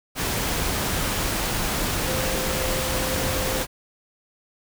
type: tone in noise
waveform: sine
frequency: 520 Hz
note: C5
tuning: 11 cents flat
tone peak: -30 dBFS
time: 2.04-3.66 s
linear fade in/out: 50 ms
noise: pink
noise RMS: -25 dBFS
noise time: 0.15-3.67 s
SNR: -8 dB
effects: none